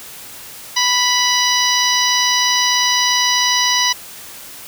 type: harmonic tone with a mistuned harmonic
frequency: 987.8 Hz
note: B5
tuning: in tune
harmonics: 1 / 2 / 3 / 4 / 5 / 6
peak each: -20 / -20 / -20 / -20 / -20 / -20 dBFS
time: 0.76-3.93 s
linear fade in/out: 10 ms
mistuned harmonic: 6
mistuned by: -26 cents
effects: white hiss -35 dBFS RMS until 4.67 s